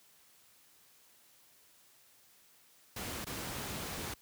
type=noise with dropouts; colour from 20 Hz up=pink; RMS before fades=-40 dBFS; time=2.96-4.14 s; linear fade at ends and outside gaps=5 ms; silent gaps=3.246-3.266 s; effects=white hiss -64 dBFS RMS until 4.21 s + high-pass 60 Hz 12 dB/octave